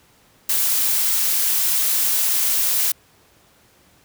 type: noise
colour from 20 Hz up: blue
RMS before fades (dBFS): -19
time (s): 0.49-2.92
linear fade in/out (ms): 5
effects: pink hiss -55 dBFS RMS until 4.04 s + high-pass 60 Hz 12 dB/octave